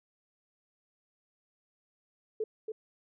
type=tone with echo; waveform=sine; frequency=436 Hz; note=A4; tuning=16 cents flat; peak=-29 dBFS; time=2.4-2.44 s; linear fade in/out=5 ms; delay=280 ms; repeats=1; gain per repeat=-5 dB; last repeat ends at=2.72 s; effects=none